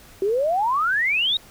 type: exponential sweep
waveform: sine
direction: up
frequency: 374.6 to 3846 Hz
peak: -18 dBFS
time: 0.22-1.37 s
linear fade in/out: 2 ms
effects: pink hiss -48 dBFS RMS until 1.5 s